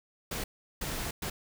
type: noise bursts at uneven times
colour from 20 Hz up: pink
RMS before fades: -35 dBFS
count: 3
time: 0.31-0.44 / 0.81-1.11 / 1.22-1.3 s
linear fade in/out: 5 ms
effects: none